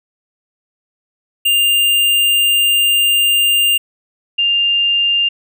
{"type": "tone pair in turn", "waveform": ["square", "sine"], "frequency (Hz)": [2800, 2800], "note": ["F7", "F7"], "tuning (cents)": [4, 4], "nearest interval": "unison", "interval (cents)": 0, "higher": "neither", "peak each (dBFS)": -11, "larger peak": "neither", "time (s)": [[1.45, 3.78], [4.38, 5.29]], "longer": "first", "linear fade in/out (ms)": 10, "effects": []}